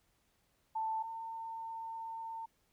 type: tone pair in turn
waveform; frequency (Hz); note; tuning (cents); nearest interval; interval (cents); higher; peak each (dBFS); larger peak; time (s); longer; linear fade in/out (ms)
sine; 885 / 904.1; A5 / A5; +10 / +47; unison; 37; second; -33 / -40; first; 0.75-1.03 / 1.03-2.46; second; 10
effects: pink hiss -75 dBFS RMS until 2.72 s